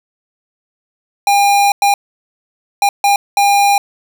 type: tone bursts at uneven times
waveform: square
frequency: 806 Hz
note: G5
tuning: 48 cents sharp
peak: -9 dBFS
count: 5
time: 1.27-1.72 / 1.82-1.94 / 2.82-2.89 / 3.04-3.16 / 3.37-3.78 s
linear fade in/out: 2 ms
effects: none